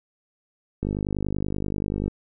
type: click train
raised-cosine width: 3 ms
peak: -14 dBFS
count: 64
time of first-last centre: 0.83-2.08 s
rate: 50.4 Hz
effects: none